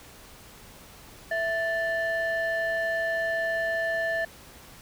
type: tone pair together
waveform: sine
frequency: 660.8 / 1760 Hz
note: E5 / A6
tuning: +4 / 0 cents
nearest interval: octave + perfect fourth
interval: 1696 cents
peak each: -26 dBFS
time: 1.31-4.25 s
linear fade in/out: 5 ms
effects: tanh soft clip ceiling -21 dBFS + pink hiss -49 dBFS RMS until 4.81 s